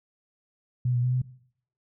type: tone with pitch steps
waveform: sine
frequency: 124.6 / 121.9 / 125.6 / 126.9 Hz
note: B2 / B2 / B2 / B2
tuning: +16 / -22 / +30 / +47 cents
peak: -22 dBFS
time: 0.85-1.218 s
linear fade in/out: 5 ms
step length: 92 ms
effects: noise-tail reverb RT60 0.6 s tail -18 dB re dry